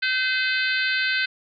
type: harmonic tone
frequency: 513 Hz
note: C5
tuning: 34 cents flat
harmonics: 3 / 4 / 5 / 6 / 7 / 8 / 9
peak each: -23 / -29 / -28 / -33 / -33 / -31 / -34 dBFS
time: 0.02-1.26 s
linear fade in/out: 10 ms
effects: none